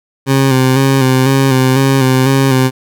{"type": "tone with vibrato", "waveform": "20% pulse", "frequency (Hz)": 132.7, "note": "C3", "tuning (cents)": 25, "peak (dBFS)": -3, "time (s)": [0.26, 2.71], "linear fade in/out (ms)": 50, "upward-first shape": "square", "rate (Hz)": 2, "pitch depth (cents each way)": 35, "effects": []}